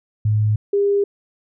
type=tone pair in turn; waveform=sine; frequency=106.7 / 402.8 Hz; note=G#2 / G4; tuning=+47 / +47 cents; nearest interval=octave + major seventh; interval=2300 cents; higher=second; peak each=-14 dBFS; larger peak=neither; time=0.25-0.56 / 0.73-1.04 s; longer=neither; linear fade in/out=5 ms; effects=none